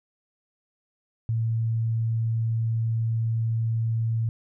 sine tone, 113.5 Hz, A#2, 46 cents flat, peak -22 dBFS, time 1.29-4.29 s, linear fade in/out 0 ms, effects none

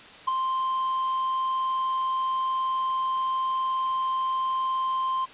triangle tone with ADSR envelope, 1046.5 Hz, C6, in tune, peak -16 dBFS, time 0.27-5.26 s, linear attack 14 ms, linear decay 5 ms, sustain -6 dB, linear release 21 ms, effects white hiss -46 dBFS RMS until 5.33 s + resampled to 8000 Hz

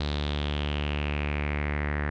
sawtooth tone with low-pass filter sweep, 73.42 Hz, D2, in tune, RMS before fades -29 dBFS, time 0-2.1 s, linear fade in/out 5 ms, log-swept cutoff 4000 to 1800 Hz, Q 4.9, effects none

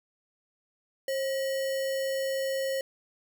sine tone with sample-and-hold, 537 Hz, C5, 45 cents sharp, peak -27 dBFS, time 1.08-2.81 s, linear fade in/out 2 ms, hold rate 2450 Hz, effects none

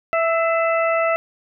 harmonic tone with a mistuned harmonic, 659.3 Hz, E5, in tune, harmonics 1 / 2 / 3 / 4, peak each -18 / -22 / -26 / -28 dBFS, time 0.13-1.16 s, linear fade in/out 0 ms, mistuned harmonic 3, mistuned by +36 cents, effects none

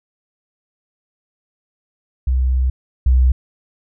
sine tone pair in turn, 64 / 63.48 Hz, C2 / B1, -38 / +48 cents, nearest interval unison, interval 14 cents, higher first, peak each -13 / -9 dBFS, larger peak second, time 2.27-2.7 / 3.06-3.32 s, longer first, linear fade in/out 5 ms, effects none

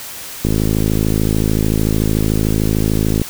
click train, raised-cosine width 3 ms, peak -3 dBFS, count 149, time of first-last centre 0.45-3.216 s, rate 53.5 Hz, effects white hiss -30 dBFS RMS until 3.29 s

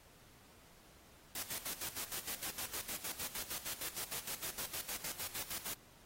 white noise with tremolo, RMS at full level -41 dBFS, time 1.35-5.74 s, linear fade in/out 5 ms, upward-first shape square, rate 6.5 Hz, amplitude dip 75%, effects pink hiss -63 dBFS RMS until 6.05 s + AAC 48 kbps

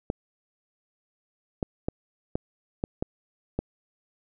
clicks, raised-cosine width 2 ms, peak -13 dBFS, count 7, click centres 0.101 / 1.628 / 1.885 / 2.355 / 2.839 / 3.025 / 3.59 s, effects none

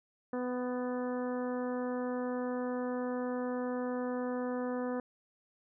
harmonic tone with a mistuned harmonic, 249.4 Hz, B3, 17 cents sharp, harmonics 1 / 2 / 3 / 4 / 5 / 6 / 7, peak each -35 / -36 / -45 / -46 / -48 / -51 / -52 dBFS, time 0.33-5 s, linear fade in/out 2 ms, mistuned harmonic 5, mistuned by -16 cents, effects none

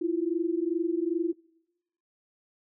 sine tone pair together, 326.7 / 349.2 Hz, E4 / F4, -15 / 0 cents, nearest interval minor second, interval 115 cents, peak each -28 dBFS, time 0.01-1.33 s, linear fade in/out 10 ms, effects noise-tail reverb RT60 0.9 s tail -24 dB re dry

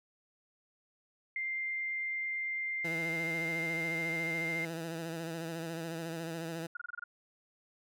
sine tone, 2097 Hz, C7, 3 cents sharp, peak -33 dBFS, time 1.36-4.65 s, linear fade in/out 2 ms
15% pulse tone with vibrato, 164.81 Hz, E3, in tune, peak -31 dBFS, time 2.84-6.67 s, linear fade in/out 10 ms, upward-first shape sine, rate 14 Hz, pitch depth 45 cents each way
sine tone bursts, 1424 Hz, F6, 33 cents sharp, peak -37 dBFS, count 7, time 6.75-7.04 s, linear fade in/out 5 ms, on 20 ms, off 25 ms
effects none

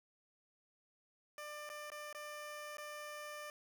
15% pulse tone with dropouts, 596 Hz, D5, 25 cents sharp, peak -39 dBFS, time 1.38-3.5 s, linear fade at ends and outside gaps 1 ms, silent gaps 1.692-1.699 / 1.902-1.918 / 2.128-2.148 / 2.77-2.782 s, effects none

